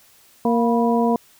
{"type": "harmonic tone with a mistuned harmonic", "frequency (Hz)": 233.1, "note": "A#3", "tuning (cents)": 0, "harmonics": [1, 2, 3, 4], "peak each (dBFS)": [-18, -21, -23, -24], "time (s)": [0.45, 1.16], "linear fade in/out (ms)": 2, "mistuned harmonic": 4, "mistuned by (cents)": 79, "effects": ["white hiss -53 dBFS RMS until 1.39 s"]}